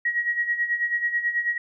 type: tone with tremolo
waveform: sine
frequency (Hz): 1902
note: A#6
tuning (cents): +34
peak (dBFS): -19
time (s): 0.05-1.58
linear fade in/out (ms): 5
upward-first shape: sine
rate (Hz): 9.2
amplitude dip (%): 70
effects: none